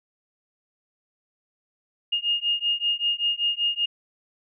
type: beating tone pair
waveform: sine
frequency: 2839 / 2844.2 Hz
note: F7 / F7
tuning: +28 / +31 cents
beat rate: 5.2 Hz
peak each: -25 / -25 dBFS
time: 2.12-3.86 s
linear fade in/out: 10 ms
effects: none